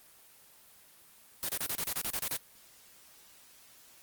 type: noise bursts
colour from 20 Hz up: white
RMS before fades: -33 dBFS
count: 11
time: 1.43-2.367 s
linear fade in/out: 0 ms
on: 57 ms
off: 31 ms
effects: white hiss -58 dBFS RMS until 4.02 s + Opus 24 kbps